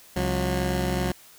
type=tone pair together; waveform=15% pulse; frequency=67.9 / 181.27 Hz; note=C#2 / F#3; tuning=-35 / -35 cents; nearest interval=octave + perfect fourth; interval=1700 cents; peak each=-20 dBFS; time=0.16-1.12 s; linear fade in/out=5 ms; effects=white hiss -51 dBFS RMS until 1.38 s